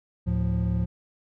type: tone cluster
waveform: triangle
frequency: 73.4 / 110.2 / 176 Hz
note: D2 / A2 / F3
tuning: 0 / +3 / +14 cents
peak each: -25 dBFS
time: 0.26-0.86 s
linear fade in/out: 20 ms
effects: none